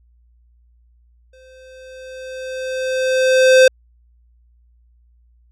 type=tone with exponential growth; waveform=square; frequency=518 Hz; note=C5; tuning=17 cents flat; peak=-6 dBFS; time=1.33-3.68 s; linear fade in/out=5 ms; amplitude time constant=510 ms; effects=added 59 Hz sine -51 dBFS peak until 5.51 s + low-pass 7000 Hz 12 dB/octave